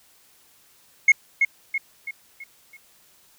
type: tone with echo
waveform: sine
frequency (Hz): 2168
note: C#7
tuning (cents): -39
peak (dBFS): -7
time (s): 1.08-1.12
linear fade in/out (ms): 5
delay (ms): 330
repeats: 5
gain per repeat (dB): -7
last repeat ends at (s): 2.77
effects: tanh soft clip ceiling -9 dBFS + white hiss -57 dBFS RMS until 3.38 s